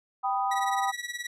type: chord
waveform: sine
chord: G augmented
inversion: none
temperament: equal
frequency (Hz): 784 / 987.8 / 1244.5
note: G5 / B5 / D#6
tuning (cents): 0 / 0 / 0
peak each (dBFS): -27 / -31 / -31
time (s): 0.23-0.92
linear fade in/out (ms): 20
type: tone with tremolo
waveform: sawtooth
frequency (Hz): 1934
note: B6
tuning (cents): -37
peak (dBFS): -26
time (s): 0.51-1.27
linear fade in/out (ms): 5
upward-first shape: triangle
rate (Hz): 19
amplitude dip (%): 90
effects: low-pass 10000 Hz 12 dB/octave